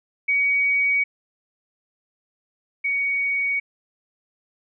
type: tone pair in turn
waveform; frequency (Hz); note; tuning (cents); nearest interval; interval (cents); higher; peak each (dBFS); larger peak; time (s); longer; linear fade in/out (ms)
sine; 2255 / 2242; C#7 / C#7; +29 / +19; unison; 10; first; -17 / -20; first; 0.28-1.04 / 2.84-3.6; neither; 10
effects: none